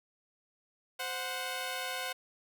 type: tone pair together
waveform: 10% pulse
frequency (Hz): 519 / 733.3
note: C5 / F#5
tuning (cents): -14 / -16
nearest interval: tritone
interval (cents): 598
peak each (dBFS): -30 / -29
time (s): 0.99-2.13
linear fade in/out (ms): 10
effects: none